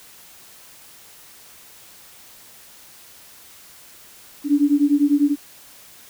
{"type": "beating tone pair", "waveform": "sine", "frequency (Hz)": [284, 294], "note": ["C#4", "D4"], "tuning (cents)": [42, 2], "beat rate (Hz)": 10, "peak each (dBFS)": -17, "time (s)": [4.44, 5.36], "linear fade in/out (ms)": 50, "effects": ["white hiss -46 dBFS RMS until 6.09 s"]}